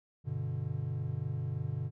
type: chord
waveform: triangle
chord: G major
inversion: none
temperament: equal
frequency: 98 / 123.47 / 146.83 Hz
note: G2 / B2 / D3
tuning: 0 / 0 / 0 cents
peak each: -37 / -34 / -35 dBFS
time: 0.24-1.91 s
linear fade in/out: 50 ms
effects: none